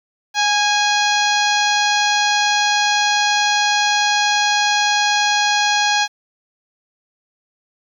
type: harmonic tone with a mistuned harmonic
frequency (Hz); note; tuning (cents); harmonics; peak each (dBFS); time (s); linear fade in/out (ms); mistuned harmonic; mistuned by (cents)
830.6; G#5; 0; 1 / 2 / 3 / 4 / 5 / 6 / 7 / 8; -18 / -20 / -23 / -23 / -23 / -28 / -27 / -30; 0.34-6.08; 50; 2; -19
effects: 8-bit